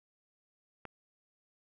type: click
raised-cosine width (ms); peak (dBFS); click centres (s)
0.5; -28; 0.853
effects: none